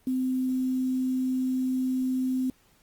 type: tone with quantisation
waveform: sine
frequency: 257.7 Hz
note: C4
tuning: 26 cents flat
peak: -24 dBFS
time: 0.07-2.5 s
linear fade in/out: 2 ms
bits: 8
effects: pink hiss -63 dBFS RMS until 2.82 s + Opus 24 kbps